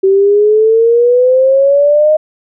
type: exponential sweep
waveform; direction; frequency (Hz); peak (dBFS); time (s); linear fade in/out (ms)
sine; up; 381.6 to 622.3; -5; 0.03-2.17; 10
effects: none